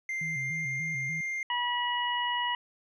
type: tone with pitch glide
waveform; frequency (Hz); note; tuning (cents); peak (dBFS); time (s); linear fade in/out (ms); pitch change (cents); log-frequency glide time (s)
triangle; 2093 to 2108; C7 to C7; 0 to +12; -29; 0.09-1.43; 2; +12; 0.27-0.72
type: tone with vibrato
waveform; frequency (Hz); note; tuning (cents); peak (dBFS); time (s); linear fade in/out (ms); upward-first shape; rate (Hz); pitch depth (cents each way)
sine; 146.83; D3; 0; -37; 0.21-1.21; 5; square; 3.4; 150
type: harmonic tone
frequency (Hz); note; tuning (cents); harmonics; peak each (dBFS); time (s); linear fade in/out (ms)
970; B5; -31; 1 / 2 / 3; -30 / -33 / -33; 1.5-2.55; 2
effects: resampled to 22050 Hz